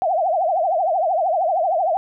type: tone with vibrato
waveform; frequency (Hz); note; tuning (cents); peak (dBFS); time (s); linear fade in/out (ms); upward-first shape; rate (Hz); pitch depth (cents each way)
sine; 698.5; F5; 0; -16; 0.02-1.97; 0; triangle; 13; 240
effects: none